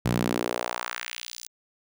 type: tone with high-pass filter sweep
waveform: sawtooth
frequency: 59.7 Hz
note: A#1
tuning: 42 cents sharp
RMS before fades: -30 dBFS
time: 0.05-1.48 s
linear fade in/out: 10 ms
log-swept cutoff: 120 to 6600 Hz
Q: 1.5
effects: none